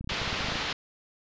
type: clicks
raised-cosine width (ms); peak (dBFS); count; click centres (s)
5; -25; 12; 0.01 / 0.044 / 0.075 / 0.12 / 0.217 / 0.277 / 0.329 / 0.407 / 0.445 / 0.486 / 0.522 / 0.556
type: low-pass noise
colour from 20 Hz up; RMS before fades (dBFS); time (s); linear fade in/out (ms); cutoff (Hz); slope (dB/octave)
white; -32; 0.09-0.73; 5; 4300; 24
effects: resampled to 16000 Hz